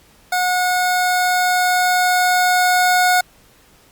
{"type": "tone with level ramp", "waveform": "25% pulse", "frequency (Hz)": 727, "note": "F#5", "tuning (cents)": -31, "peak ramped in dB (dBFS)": [-12, -8], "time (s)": [0.32, 3.21], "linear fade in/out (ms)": 5, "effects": ["pink hiss -51 dBFS RMS until 3.91 s", "Opus 48 kbps"]}